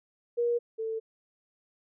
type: tone pair in turn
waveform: sine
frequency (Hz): 475.3 / 445.4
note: A#4 / A4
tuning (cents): +34 / +21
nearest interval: minor second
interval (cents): 113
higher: first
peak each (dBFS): -24 / -30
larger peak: first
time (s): 0.37-0.59 / 0.78-1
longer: neither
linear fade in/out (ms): 20
effects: none